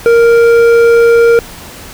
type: tone with hard clipping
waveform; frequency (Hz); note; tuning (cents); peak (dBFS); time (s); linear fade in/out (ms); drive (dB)
sine; 466.2; A#4; 0; -5; 0.06-1.39; 0; 8
effects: pink hiss -30 dBFS RMS until 1.93 s